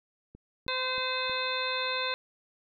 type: click train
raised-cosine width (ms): 3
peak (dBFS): -35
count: 4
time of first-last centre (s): 0.35-1.296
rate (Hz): 3.17
type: harmonic tone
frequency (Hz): 514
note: C5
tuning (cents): -31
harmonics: 1 / 2 / 3 / 4 / 5 / 7 / 8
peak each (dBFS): -36 / -35 / -37 / -40 / -36 / -35 / -37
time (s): 0.68-2.14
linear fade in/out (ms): 0
effects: none